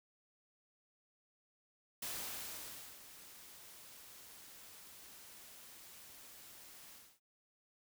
white noise with ADSR envelope, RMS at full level -42 dBFS, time 2.02-7.2 s, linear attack 6 ms, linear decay 950 ms, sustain -14 dB, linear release 270 ms, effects none

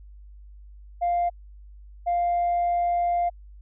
sine tone pair in turn, 698.5 / 698.5 Hz, F5 / F5, 0 / 0 cents, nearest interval unison, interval 0 cents, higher neither, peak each -19 dBFS, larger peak neither, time 1.01-1.3 / 2.06-3.3 s, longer second, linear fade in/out 20 ms, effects tanh soft clip ceiling -18 dBFS + added 50 Hz sine -43 dBFS peak until 3.61 s

